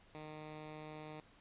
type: tone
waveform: 10% pulse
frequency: 153.7 Hz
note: D#3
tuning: 21 cents flat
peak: -39 dBFS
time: 0.15-1.2 s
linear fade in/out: 0 ms
effects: pink hiss -65 dBFS RMS until 1.4 s + resampled to 8000 Hz